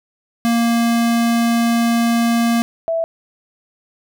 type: tone pair in turn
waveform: square / sine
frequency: 233.1 / 659.3 Hz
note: A#3 / E5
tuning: 0 / 0 cents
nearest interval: octave + tritone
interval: 1800 cents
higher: second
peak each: -14 / -16 dBFS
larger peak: first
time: 0.45-2.62 / 2.88-3.04 s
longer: first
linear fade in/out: 0 ms
effects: none